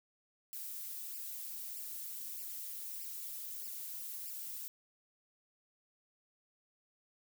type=noise with flanger; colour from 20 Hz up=violet; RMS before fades=-44 dBFS; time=0.53-4.68 s; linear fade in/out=0 ms; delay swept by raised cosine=0.39 to 5.59 ms; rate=1.6 Hz; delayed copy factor=+1; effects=none